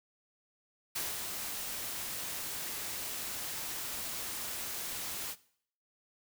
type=noise with ADSR envelope; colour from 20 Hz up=white; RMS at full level=-35 dBFS; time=0.95-5.36 s; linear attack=11 ms; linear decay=190 ms; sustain=-4 dB; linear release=51 ms; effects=noise-tail reverb RT60 0.6 s tail -19 dB re dry